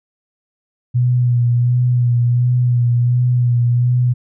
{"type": "tone with vibrato", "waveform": "sine", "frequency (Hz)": 122.1, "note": "B2", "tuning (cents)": -19, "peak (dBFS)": -11, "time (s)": [0.94, 4.14], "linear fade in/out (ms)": 20, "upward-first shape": "sine", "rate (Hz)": 1.4, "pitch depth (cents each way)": 29, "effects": []}